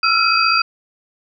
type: tone cluster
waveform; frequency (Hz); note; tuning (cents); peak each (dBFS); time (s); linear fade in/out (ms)
sine; 1322 / 1377 / 2530 / 4733; E6 / F6 / D#7 / D8; +5 / -25 / +28 / +13; -18; 0.03-0.62; 5
effects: none